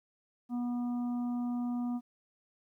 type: harmonic tone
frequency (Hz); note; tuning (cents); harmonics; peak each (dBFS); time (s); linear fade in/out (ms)
243; B3; -28; 1 / 3 / 4 / 5; -31 / -46 / -53 / -53; 0.49-2.01; 50
effects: 12-bit